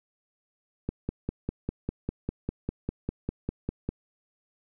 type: click train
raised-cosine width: 3 ms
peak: -16 dBFS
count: 16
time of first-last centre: 0.89-3.89 s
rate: 5 Hz
effects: none